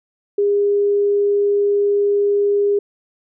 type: tone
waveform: sine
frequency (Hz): 406.4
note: G#4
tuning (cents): -38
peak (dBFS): -13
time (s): 0.38-2.79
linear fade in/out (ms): 5
effects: none